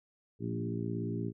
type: harmonic tone with a mistuned harmonic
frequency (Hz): 57.1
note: A#1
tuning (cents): -35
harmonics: 2 / 3 / 4 / 5 / 6 / 7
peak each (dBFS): -37 / -39 / -40 / -41 / -42 / -42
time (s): 0.39-1.33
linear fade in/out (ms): 50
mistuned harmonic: 3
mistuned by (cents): +22
effects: none